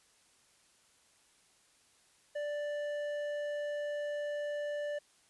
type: tone with hard clipping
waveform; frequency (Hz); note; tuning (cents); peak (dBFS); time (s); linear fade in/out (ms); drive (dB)
sine; 587.3; D5; 0; -36; 2.35-4.99; 10; 8
effects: white hiss -67 dBFS RMS until 5.29 s + resampled to 24000 Hz